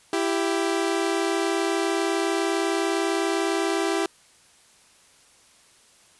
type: tone pair together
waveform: sawtooth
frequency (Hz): 332.1 / 392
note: E4 / G4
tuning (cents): +13 / 0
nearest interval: minor third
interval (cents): 287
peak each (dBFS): -21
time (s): 0.13-4.06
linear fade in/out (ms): 2
effects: white hiss -56 dBFS RMS until 6.19 s + resampled to 24000 Hz